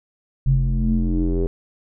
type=tone with low-pass filter sweep; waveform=square; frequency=43.58 Hz; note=F1; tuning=3 cents flat; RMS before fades=-19 dBFS; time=0.46-1.47 s; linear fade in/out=0 ms; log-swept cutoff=130 to 420 Hz; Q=6.5; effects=none